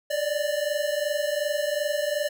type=tone pair together; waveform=square; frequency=579 / 601.7 Hz; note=D5 / D5; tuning=-25 / +42 cents; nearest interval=minor second; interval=67 cents; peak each=-28 dBFS; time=0.1-2.29 s; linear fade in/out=10 ms; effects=none